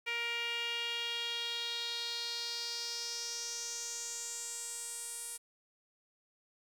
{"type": "tone with band-pass filter sweep", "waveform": "sawtooth", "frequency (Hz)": 470, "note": "A#4", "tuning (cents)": 14, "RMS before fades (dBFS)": -39, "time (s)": [0.06, 5.38], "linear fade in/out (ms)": 20, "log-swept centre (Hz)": [2400, 9600], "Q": 4, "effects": ["10-bit"]}